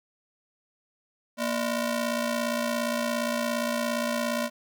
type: ring-modulated tone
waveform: sawtooth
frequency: 415.3 Hz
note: G#4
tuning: in tune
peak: -19 dBFS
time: 1.37-4.5 s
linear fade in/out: 50 ms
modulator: 179 Hz
effects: none